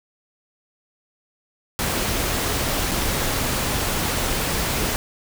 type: noise with dropouts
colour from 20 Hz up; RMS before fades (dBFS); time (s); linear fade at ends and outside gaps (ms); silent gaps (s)
pink; -23; 1.79-4.96; 0; 2.912-2.916
effects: none